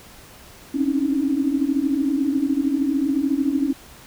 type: tone cluster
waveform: sine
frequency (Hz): 263.5 / 277 / 305.4 / 317.8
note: C4 / C#4 / D#4 / D#4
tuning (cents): +12 / -1 / -32 / +37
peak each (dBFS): -26 / -20 / -28 / -26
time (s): 0.74-3.73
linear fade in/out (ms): 10
effects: pink hiss -45 dBFS RMS until 4.06 s